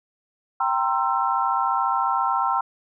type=chord; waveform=sine; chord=C dominant seventh; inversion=second; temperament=equal with one note detuned; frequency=784 / 932.3 / 1046.5 / 1336.1 Hz; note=G5 / Bb5 / C6 / E6; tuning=0 / 0 / 0 / +23 cents; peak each=-25 dBFS; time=0.6-2.61 s; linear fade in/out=5 ms; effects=none